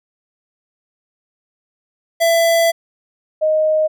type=tone pair in turn; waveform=square / sine; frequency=668 / 622.2 Hz; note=E5 / D#5; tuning=+23 / 0 cents; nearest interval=minor second; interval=123 cents; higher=first; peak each=-12 dBFS; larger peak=neither; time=2.2-2.72 / 3.41-3.88 s; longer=first; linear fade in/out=20 ms; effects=none